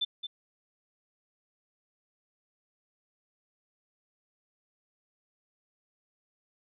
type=tone with echo; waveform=sine; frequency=3537 Hz; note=A7; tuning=8 cents sharp; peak=-26 dBFS; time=0.01-0.05 s; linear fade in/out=10 ms; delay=220 ms; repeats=1; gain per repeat=-8 dB; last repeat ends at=0.27 s; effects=none